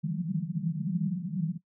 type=band-pass noise; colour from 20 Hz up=white; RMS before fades=-31 dBFS; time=0.03-1.58 s; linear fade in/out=20 ms; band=150 to 200 Hz; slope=96 dB/octave; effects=noise-tail reverb RT60 0.1 s tail -18 dB re dry